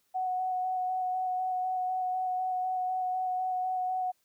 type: tone with vibrato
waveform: sine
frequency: 740 Hz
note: F#5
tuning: in tune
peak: -28 dBFS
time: 0.14-4.12 s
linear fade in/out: 20 ms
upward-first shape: square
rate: 4 Hz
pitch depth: 11 cents each way
effects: white hiss -73 dBFS RMS until 4.24 s